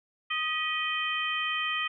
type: harmonic tone with a mistuned harmonic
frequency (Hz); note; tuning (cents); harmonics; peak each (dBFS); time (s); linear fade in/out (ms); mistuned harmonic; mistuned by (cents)
622.3; D#5; 0; 2 / 3 / 4 / 5; -33 / -33 / -33 / -33; 0.3-1.88; 10; 3; +56
effects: none